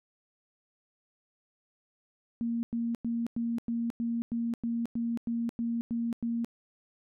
sine tone bursts, 233.1 Hz, A#3, in tune, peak -28 dBFS, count 13, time 2.41-6.446 s, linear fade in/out 0 ms, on 220 ms, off 98 ms, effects none

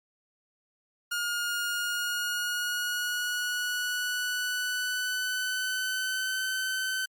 sawtooth tone with pitch glide, 1425 to 1527.3 Hz, F6 to G6, +34 to -46 cents, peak -25 dBFS, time 1.11-7.06 s, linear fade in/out 10 ms, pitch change +120 cents, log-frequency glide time 1.69-6.42 s, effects Opus 48 kbps

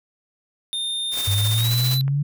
square tone with pitch glide, 3632 to 3984 Hz, A#7 to B7, -46 to +14 cents, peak -24 dBFS, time 0.73-2.01 s, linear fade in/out 0 ms, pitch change +160 cents, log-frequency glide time 1.56-1.71 s
white noise with tremolo, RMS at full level -28 dBFS, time 1.11-1.99 s, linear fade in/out 50 ms, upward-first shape square, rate 15 Hz, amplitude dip 40%
clicks, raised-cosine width 0.5 ms, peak -23 dBFS, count 3, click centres 1.173 / 1.414 / 2.08 s
sine exponential sweep, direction up, 98 to 146.83 Hz, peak -18 dBFS, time 1.27-2.23 s, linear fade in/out 10 ms
effects none

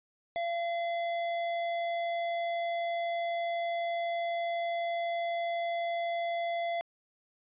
triangle tone with hard clipping, 683 Hz, F5, 39 cents flat, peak -32 dBFS, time 0.36-6.81 s, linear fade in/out 0 ms, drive 17 dB, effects resampled to 8000 Hz

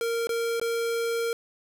square tone with dropouts, 463.3 Hz, A#4, 11 cents flat, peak -26 dBFS, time 0.01-1.33 s, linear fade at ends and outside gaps 1 ms, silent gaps 0.271-0.292 / 0.598-0.614 s, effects none

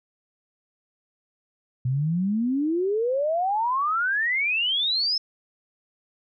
sine exponential sweep, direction up, 122.3 to 5310 Hz, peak -21 dBFS, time 1.85-5.18 s, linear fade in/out 5 ms, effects none

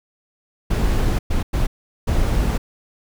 brown noise bursts at uneven times, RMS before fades -18 dBFS, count 4, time 0.7-1.19 / 1.3-1.43 / 1.53-1.67 / 2.07-2.58 s, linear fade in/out 10 ms, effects none

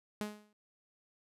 sawtooth tone with exponential decay, 210 Hz, G#3, 19 cents sharp, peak -29 dBFS, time 0.21-0.53 s, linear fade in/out 0 ms, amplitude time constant 68 ms, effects resampled to 32000 Hz

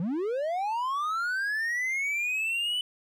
triangle linear sweep, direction up, 155.56 to 3005 Hz, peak -25 dBFS, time 0-2.81 s, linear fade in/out 2 ms, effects none

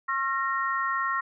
sine tone cluster, 1082 / 1362 / 1859 Hz, C#6 / F6 / A#6, -42 / -44 / -5 cents, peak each -28 / -30 / -30 dBFS, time 0.08-1.21 s, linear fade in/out 10 ms, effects none

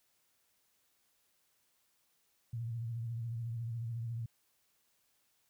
sine tone with vibrato, 116.1 Hz, A#2, 7 cents flat, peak -36 dBFS, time 2.53-4.26 s, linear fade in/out 5 ms, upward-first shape triangle, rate 14 Hz, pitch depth 73 cents each way, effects white hiss -75 dBFS RMS until 5.49 s

